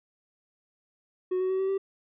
triangle tone with pitch steps, 368 / 373.1 / 378.3 / 383.6 / 389 Hz, F#4 / F#4 / F#4 / G4 / G4, -9 / +14 / +38 / -37 / -13 cents, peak -22 dBFS, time 1.31-1.78 s, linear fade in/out 10 ms, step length 94 ms, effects tanh soft clip ceiling -19 dBFS + resampled to 8000 Hz

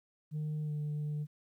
sine tone with pitch glide, 152.5 to 149.28 Hz, D#3 to D3, -34 to +29 cents, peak -31 dBFS, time 0.31-1.27 s, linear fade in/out 50 ms, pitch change -37 cents, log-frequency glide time 0.63-0.73 s, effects tanh soft clip ceiling -32 dBFS + 12-bit

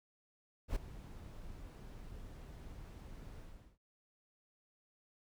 brown noise with ADSR envelope, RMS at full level -34 dBFS, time 0.68-3.78 s, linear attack 80 ms, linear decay 7 ms, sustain -16 dB, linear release 390 ms, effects none

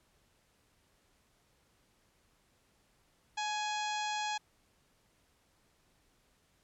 harmonic tone with a mistuned harmonic, 834 Hz, G#5, 7 cents sharp, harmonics 1 / 2 / 3 / 4 / 5 / 6 / 7 / 8 / 9, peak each -35 / -42 / -43 / -43 / -46 / -50 / -51 / -48 / -53 dBFS, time 3.37-4.38 s, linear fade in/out 10 ms, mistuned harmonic 1, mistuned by +29 cents, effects pink hiss -71 dBFS RMS until 6.63 s + low-pass 12000 Hz 12 dB/octave

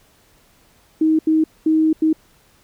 sine tone bursts at uneven times, 315.5 Hz, D#4, 24 cents sharp, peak -12 dBFS, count 4, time 1.01-1.19 / 1.27-1.44 / 1.66-1.93 / 2.02-2.13 s, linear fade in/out 5 ms, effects pink hiss -55 dBFS RMS until 2.63 s

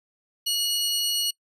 sawtooth tone pair together, 2907 / 4356 Hz, F#7 / C#8, -31 / -31 cents, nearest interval perfect fifth, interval 700 cents, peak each -23 dBFS, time 0.46-1.31 s, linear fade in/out 10 ms, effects noise-tail reverb RT60 0.1 s tail -26 dB re dry + resampled to 32000 Hz

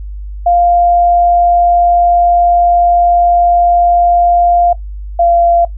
sine tone pair in turn, 698.5 / 687.7 Hz, F5 / F5, 0 / -27 cents, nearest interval unison, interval 27 cents, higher first, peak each -6 dBFS, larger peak neither, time 0.46-4.73 / 5.19-5.65 s, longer first, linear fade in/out 5 ms, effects noise-tail reverb RT60 0.1 s tail -17 dB re dry + added 50 Hz sine -21 dBFS peak until 5.77 s

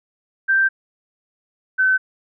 sine tone pair in turn, 1568 / 1525.1 Hz, G6 / G6, 0 / -48 cents, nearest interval unison, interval 48 cents, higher first, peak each -13 dBFS, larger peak neither, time 0.48-0.69 / 1.78-1.98 s, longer first, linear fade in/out 20 ms, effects none

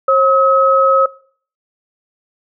sine tone pair together, 538.2 / 1280 Hz, C5 / D#6, +49 / +49 cents, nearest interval octave + minor third, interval 1500 cents, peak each -11 dBFS, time 0.08-1.06 s, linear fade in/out 5 ms, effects noise-tail reverb RT60 0.5 s tail -22 dB re dry

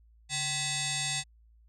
sine tone with frequency modulation, 1975.5 Hz, B6, in tune, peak -29 dBFS, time 0.29-1.24 s, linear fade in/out 50 ms, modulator 916 Hz, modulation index 7.2, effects added 56 Hz sine -57 dBFS peak until 1.68 s

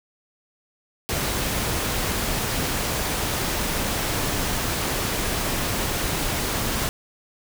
pink noise, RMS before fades -25 dBFS, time 1.09-6.89 s, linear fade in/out 0 ms, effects none

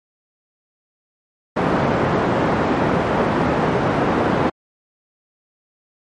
pink band-pass noise, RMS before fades -18 dBFS, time 1.56-4.5 s, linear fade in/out 10 ms, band 150 to 1200 Hz, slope 12 dB/octave, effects MP3 48 kbps

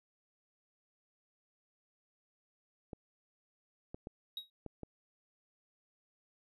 clicks, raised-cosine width 2 ms, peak -30 dBFS, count 5, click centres 2.932 / 3.945 / 4.071 / 4.663 / 4.833 s
triangle tone with exponential decay, 3800 Hz, A#7, 33 cents sharp, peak -34 dBFS, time 4.37-4.5 s, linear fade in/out 2 ms, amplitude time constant 27 ms
effects none

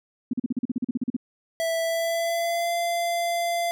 sine tone bursts, 246.9 Hz, B3, in tune, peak -21 dBFS, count 14, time 0.31-1.166 s, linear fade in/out 5 ms, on 24 ms, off 40 ms
square tone with pitch glide, 659.3 to 687.3 Hz, E5 to F5, 0 to -28 cents, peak -24 dBFS, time 1.6-3.71 s, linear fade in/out 0 ms, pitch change +72 cents, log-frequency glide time 1.82-2.73 s
effects none

